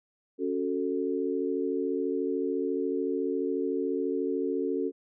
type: chord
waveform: sine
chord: F# minor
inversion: second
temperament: just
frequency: 277.5 / 370 / 444 Hz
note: C#4 / F#4 / A4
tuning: +2 / 0 / +16 cents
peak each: -31 dBFS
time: 0.38-4.92 s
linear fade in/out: 50 ms
effects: none